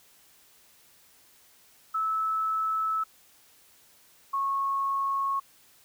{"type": "tone pair in turn", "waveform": "sine", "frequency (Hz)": [1305, 1097.4], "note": ["E6", "C#6"], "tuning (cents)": [-18, -18], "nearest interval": "minor third", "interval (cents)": 300, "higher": "first", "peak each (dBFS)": -25, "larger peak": "neither", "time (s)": [[1.94, 3.04], [4.33, 5.4]], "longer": "first", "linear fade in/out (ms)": 10, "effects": ["white hiss -59 dBFS RMS until 5.84 s"]}